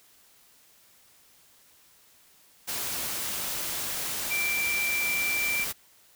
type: tone in noise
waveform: sine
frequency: 2349 Hz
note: D7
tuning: in tune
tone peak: -26 dBFS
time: 4.3-5.65 s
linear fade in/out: 20 ms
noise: white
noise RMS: -32 dBFS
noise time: 2.67-5.73 s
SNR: +3 dB
effects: white hiss -59 dBFS RMS until 6.15 s